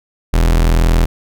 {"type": "tone", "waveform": "40% pulse", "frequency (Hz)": 41.41, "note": "E1", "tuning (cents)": 9, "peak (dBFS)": -8, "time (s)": [0.33, 1.06], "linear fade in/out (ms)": 10, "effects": []}